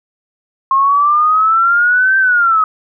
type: exponential two-way sweep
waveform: sine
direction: up then down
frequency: 1068 to 1569 to 1259 Hz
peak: -8 dBFS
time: 0.71-2.64 s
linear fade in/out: 2 ms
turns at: 2.18 s
effects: none